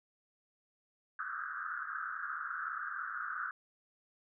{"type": "band-pass noise", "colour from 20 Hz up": "white", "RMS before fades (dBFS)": -40, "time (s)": [1.19, 3.51], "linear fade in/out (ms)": 2, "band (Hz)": [1200, 1600], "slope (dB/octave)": 96, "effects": []}